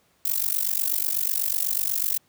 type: noise with amplitude modulation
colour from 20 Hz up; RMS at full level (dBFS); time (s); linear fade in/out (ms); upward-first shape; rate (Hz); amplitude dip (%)
violet; -21; 0.25-2.18; 5; sine; 48.1; 95
effects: pink hiss -64 dBFS RMS until 2.28 s + high-pass 80 Hz 12 dB/octave